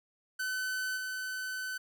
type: tone with level steps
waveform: 45% pulse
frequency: 1515 Hz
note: F#6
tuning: 40 cents sharp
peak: -32 / -35 dBFS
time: 0.39-1.78 s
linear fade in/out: 10 ms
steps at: 0.96 s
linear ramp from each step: 20 ms
effects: none